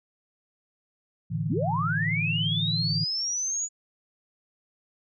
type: chord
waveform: sine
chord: A suspended fourth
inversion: none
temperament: equal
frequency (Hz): 110 / 146.83 / 164.81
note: A2 / D3 / E3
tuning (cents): 0 / 0 / 0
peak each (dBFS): -31 / -31 / -29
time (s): 1.3-3.05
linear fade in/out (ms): 20
type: linear sweep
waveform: sine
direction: up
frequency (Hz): 82.8 to 6920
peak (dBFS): -26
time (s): 1.46-3.69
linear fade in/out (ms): 50
effects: none